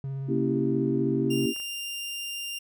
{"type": "tone with vibrato", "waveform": "triangle", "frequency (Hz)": 135.9, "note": "C#3", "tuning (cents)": -34, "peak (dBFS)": -28, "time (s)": [0.04, 1.46], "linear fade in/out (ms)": 2, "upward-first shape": "triangle", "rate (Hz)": 17, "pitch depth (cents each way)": 21}
{"type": "chord", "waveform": "sine", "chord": "A# diminished seventh", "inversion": "none", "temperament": "equal", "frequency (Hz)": [233.1, 277.2, 329.6, 392], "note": ["A#3", "C#4", "E4", "G4"], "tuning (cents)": [0, 0, 0, 0], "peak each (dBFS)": -29, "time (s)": [0.27, 1.54], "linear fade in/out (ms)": 50}
{"type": "tone", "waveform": "sawtooth", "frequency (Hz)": 2794, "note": "F7", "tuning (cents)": 0, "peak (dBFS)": -29, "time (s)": [1.3, 2.59], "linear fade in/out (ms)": 10}
{"type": "clicks", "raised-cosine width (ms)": 0.5, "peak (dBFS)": -34, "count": 2, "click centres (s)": [1.563, 1.6]}
{"effects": []}